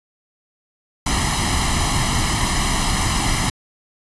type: noise with comb filter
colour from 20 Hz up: pink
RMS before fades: -19 dBFS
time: 1.06-3.5 s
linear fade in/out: 5 ms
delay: 0.99 ms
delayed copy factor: +0.75
effects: resampled to 24000 Hz